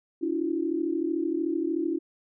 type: tone cluster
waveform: sine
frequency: 286 / 329 / 362.3 Hz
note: D4 / E4 / F#4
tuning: -46 / -3 / -36 cents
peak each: -31 / -27 / -32 dBFS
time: 0.21-1.99 s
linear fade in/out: 20 ms
effects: none